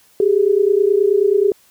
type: tone pair together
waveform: sine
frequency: 388.6 / 418 Hz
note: G4 / G#4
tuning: -15 / +11 cents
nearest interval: minor second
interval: 126 cents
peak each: -14 dBFS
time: 0.2-1.52 s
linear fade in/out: 2 ms
effects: white hiss -53 dBFS RMS until 1.7 s